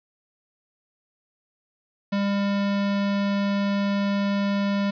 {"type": "tone", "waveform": "square", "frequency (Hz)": 200.3, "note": "G3", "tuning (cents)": 38, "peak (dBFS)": -22, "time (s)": [2.12, 4.91], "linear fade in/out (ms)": 10, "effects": ["resampled to 11025 Hz", "8-bit"]}